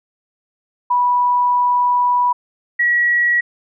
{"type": "tone pair in turn", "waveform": "sine", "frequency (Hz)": [981, 1920.5], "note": ["B5", "B6"], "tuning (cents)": [-12, -49], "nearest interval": "octave", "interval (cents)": 1163, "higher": "second", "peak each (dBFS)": -12, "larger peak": "neither", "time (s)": [[0.9, 2.33], [2.79, 3.41]], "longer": "first", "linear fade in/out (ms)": 10, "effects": []}